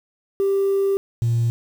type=tone pair in turn; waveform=sine; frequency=393.1 / 116.87 Hz; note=G4 / A#2; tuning=+5 / +5 cents; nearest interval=octave + major sixth; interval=2100 cents; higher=first; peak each=-15 dBFS; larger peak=neither; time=0.4-0.97 / 1.22-1.5 s; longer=first; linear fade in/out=0 ms; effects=tanh soft clip ceiling -13 dBFS + 7-bit